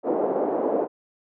white band-pass noise, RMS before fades -24 dBFS, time 0.03-0.88 s, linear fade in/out 50 ms, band 280 to 640 Hz, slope 24 dB/octave, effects none

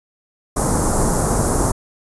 pink band-stop noise, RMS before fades -17 dBFS, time 0.56-1.72 s, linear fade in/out 10 ms, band 1200 to 7300 Hz, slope 24 dB/octave, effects resampled to 24000 Hz

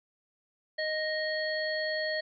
harmonic tone with a mistuned harmonic, 622.3 Hz, D#5, in tune, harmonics 1 / 3 / 5 / 7, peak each -32 / -33 / -46 / -37 dBFS, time 0.78-2.21 s, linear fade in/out 10 ms, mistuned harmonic 5, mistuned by +73 cents, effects none

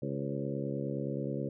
harmonic tone with a mistuned harmonic, 69.5 Hz, C#2, 5 cents sharp, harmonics 2 / 3 / 4 / 5 / 6 / 7 / 8, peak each -37 / -39 / -40 / -41 / -42 / -42 / -43 dBFS, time 0.02-1.49 s, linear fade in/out 5 ms, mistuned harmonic 7, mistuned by +40 cents, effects none

